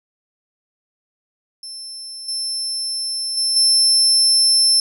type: tone with level steps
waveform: 35% pulse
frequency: 5320 Hz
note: E8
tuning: 15 cents sharp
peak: -28 / -19 / -14 / -9 dBFS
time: 1.63-4.8 s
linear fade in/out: 2 ms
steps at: 2.28 / 3.37 / 3.56 s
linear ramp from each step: 5 ms
effects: none